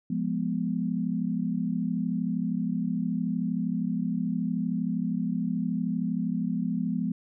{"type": "chord", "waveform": "sine", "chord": "F diminished", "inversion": "none", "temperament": "equal", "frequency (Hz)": [174.61, 207.7, 246.9], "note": ["F3", "Ab3", "Cb4"], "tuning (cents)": [0, 0, 0], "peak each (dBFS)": -30, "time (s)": [0.1, 7.12], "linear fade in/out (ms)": 5, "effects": []}